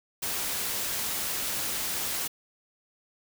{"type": "noise", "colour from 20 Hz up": "white", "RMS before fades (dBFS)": -31, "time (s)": [0.22, 2.28], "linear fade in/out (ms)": 10, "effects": []}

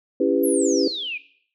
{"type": "chord", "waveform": "sine", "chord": "C# half-diminished seventh", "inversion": "none", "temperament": "just", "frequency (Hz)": [277.2, 332.6, 399.1, 498.9], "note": ["C#4", "E4", "G4", "B4"], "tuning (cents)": [0, 16, 31, 17], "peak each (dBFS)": -22, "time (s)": [0.2, 0.88], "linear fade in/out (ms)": 5}
{"type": "exponential sweep", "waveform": "sine", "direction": "down", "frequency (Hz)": [11840, 2352], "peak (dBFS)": -26, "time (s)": [0.43, 1.18], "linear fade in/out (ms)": 10}
{"effects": ["noise-tail reverb RT60 0.6 s tail -17 dB re dry"]}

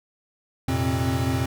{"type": "tone cluster", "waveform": "square", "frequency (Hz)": [87.1, 114.1, 129, 266.1], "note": ["F2", "A#2", "C3", "C4"], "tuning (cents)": [-4, -37, -24, 29], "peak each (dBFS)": -28, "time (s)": [0.68, 1.46], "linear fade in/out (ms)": 5, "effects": []}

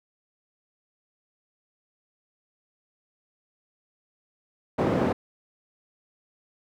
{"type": "band-pass noise", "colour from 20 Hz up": "white", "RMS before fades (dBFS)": -24, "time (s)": [4.78, 5.13], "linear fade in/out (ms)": 10, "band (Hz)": [120, 510], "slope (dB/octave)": 12, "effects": []}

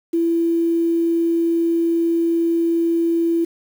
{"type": "tone with quantisation", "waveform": "sine", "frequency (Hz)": 334.7, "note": "E4", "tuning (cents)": 26, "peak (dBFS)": -15, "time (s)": [0.13, 3.45], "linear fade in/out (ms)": 10, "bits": 7, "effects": []}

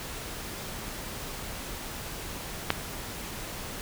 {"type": "click", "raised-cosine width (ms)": 0.3, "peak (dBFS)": -6, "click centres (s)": 2.704, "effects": ["pink hiss -38 dBFS RMS until 3.81 s"]}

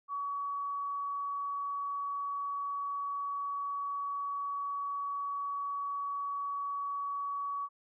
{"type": "tone", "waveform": "sine", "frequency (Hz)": 1131, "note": "C#6", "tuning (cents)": 34, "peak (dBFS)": -33, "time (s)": [0.08, 7.69], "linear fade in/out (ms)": 50, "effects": []}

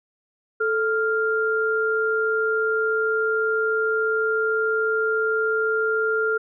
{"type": "tone pair together", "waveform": "sine", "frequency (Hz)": [439.6, 1396.9], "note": ["A4", "F6"], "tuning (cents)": [-2, 0], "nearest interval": "octave + minor sixth", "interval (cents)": 2002, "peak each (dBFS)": -22, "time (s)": [0.6, 6.38], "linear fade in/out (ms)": 10, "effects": []}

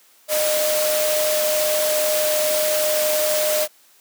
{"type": "tone in noise", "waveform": "sine", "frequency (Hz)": 611, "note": "D#5", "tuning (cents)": -32, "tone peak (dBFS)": -19, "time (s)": [0.28, 3.68], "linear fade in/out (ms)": 50, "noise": "white", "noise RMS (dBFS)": -23, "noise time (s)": [0.28, 3.68], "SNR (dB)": 1, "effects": ["white hiss -54 dBFS RMS until 4 s", "high-pass 300 Hz 12 dB/octave"]}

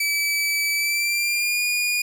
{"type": "tone with pitch glide", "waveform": "sawtooth", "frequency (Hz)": [2302, 2439], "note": ["D7", "D#7"], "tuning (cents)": [-35, -35], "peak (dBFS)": -17, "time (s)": [0, 2.02], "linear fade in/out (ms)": 5, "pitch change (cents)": 100, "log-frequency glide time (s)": [0.74, 1.63], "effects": []}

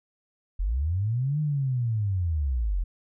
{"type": "linear two-way sweep", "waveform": "sine", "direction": "up then down", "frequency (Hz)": [39.84, 153.9, 39.84], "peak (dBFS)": -23, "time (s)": [0.59, 2.84], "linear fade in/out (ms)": 10, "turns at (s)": 1.4, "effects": []}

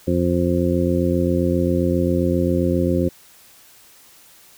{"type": "harmonic tone", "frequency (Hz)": 87.5, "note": "F2", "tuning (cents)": 4, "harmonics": [1, 2, 3, 4, 5, 6], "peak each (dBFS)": [-23, -22, -22, -22, -33, -24], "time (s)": [0.07, 3.09], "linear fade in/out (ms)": 10, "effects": ["white hiss -49 dBFS RMS until 4.57 s"]}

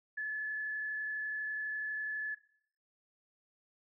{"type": "tone with frequency modulation", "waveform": "sine", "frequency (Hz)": 1722, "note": "A6", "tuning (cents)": -38, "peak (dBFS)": -34, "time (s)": [0.17, 2.35], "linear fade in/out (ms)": 10, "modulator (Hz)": 32.1, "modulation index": 0.51, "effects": ["noise-tail reverb RT60 0.6 s tail -18 dB re dry"]}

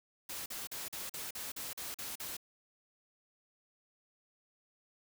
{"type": "noise bursts", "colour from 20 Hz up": "white", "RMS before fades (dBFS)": -42, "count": 10, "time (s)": [0.29, 2.368], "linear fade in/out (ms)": 5, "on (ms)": 170, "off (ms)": 42, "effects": []}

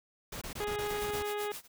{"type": "noise bursts", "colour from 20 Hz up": "pink", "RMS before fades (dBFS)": -41, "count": 8, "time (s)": [0.32, 1.227], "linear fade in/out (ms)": 5, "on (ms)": 95, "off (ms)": 21}
{"type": "harmonic tone", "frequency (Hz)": 415.3, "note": "G#4", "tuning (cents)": 0, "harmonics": [1, 2, 3, 4, 5, 6, 7, 8, 9], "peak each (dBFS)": [-34, -40, -44, -46, -48, -50, -51, -52, -53], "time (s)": [0.6, 1.52], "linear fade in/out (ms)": 2}
{"type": "noise with tremolo", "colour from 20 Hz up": "white", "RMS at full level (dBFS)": -42, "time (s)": [0.86, 1.68], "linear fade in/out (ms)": 50, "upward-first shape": "sine", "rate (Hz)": 7.5, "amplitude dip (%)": 95}
{"effects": []}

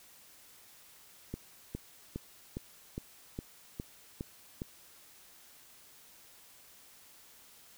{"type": "click train", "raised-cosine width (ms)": 3, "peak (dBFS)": -24, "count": 9, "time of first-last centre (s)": [1.34, 4.619], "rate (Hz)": 2.44, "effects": ["white hiss -58 dBFS RMS until 7.77 s"]}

